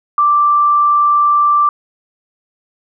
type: tone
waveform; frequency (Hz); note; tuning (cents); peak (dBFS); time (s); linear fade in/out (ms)
sine; 1174.7; D6; 0; -8; 0.18-1.69; 2
effects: none